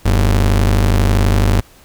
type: ring-modulated tone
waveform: 45% pulse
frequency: 70.8 Hz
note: C#2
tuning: 37 cents sharp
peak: -7 dBFS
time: 0.05-1.61 s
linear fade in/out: 10 ms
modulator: 26.1 Hz
effects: pink hiss -46 dBFS RMS until 1.84 s